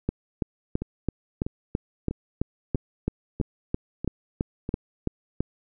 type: two click trains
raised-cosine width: 3 ms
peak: -11 / -17 dBFS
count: 17 / 7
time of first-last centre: 0.09-5.406 / 0.82-4.691 s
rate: 3.01 / 1.55 Hz
effects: none